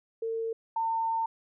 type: tone pair in turn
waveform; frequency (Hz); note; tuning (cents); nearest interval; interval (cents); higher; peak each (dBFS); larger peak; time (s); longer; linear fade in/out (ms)
sine; 452.4 / 904.8; A4 / A5; +48 / +48; octave; 1200; second; -29 / -26; second; 0.22-0.53 / 0.76-1.26; second; 5
effects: none